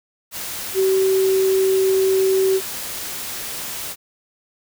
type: tone in noise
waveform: sine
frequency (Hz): 381.7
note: G4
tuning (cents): -46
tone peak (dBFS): -14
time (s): 0.74-2.61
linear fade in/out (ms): 50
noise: white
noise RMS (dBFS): -29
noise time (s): 0.31-3.96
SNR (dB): +12
effects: none